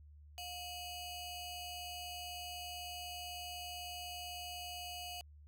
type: ring-modulated tone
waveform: sawtooth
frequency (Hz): 1824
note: A#6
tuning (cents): -38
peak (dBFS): -37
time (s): 0.38-5.21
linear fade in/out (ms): 0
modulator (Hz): 1110
effects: added 74 Hz sine -55 dBFS peak until 5.47 s